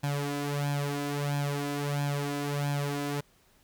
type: tone with flanger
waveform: sawtooth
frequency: 143.5 Hz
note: D3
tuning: 40 cents flat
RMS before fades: -31 dBFS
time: 0.03-3.21 s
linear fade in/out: 10 ms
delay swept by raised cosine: 1.2 to 3 ms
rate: 1.5 Hz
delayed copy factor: +0.75
effects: pink hiss -64 dBFS RMS until 3.63 s